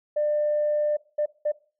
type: tone bursts at uneven times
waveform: sine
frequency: 597 Hz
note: D5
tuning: 28 cents sharp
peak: -20 dBFS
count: 3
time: 0.16-0.97 / 1.18-1.26 / 1.45-1.52 s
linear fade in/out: 10 ms
effects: noise-tail reverb RT60 0.4 s tail -20 dB re dry + tanh soft clip ceiling -16 dBFS